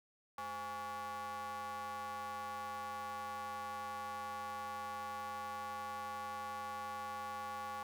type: ring-modulated tone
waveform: square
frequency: 151.9 Hz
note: D#3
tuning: 41 cents flat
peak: -39 dBFS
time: 0.38-7.83 s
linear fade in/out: 2 ms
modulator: 976 Hz
effects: 12-bit